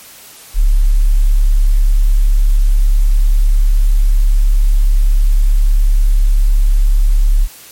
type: tone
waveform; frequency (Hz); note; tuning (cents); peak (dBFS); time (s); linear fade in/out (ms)
sine; 35.12; C#1; +23; -6; 0.54-7.48; 50
effects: white hiss -37 dBFS RMS until 7.71 s + MP3 64 kbps